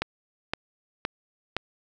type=click train; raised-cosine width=0.3 ms; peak=-10 dBFS; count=4; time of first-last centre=0.02-1.566 s; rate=1.94 Hz; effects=none